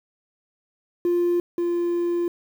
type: tone pair in turn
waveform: triangle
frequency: 349.2 / 346 Hz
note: F4 / F4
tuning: 0 / -16 cents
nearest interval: unison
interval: 16 cents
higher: first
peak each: -15 / -18 dBFS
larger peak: first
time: 1.05-1.4 / 1.58-2.28 s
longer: second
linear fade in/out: 2 ms
effects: tanh soft clip ceiling -14 dBFS + 8-bit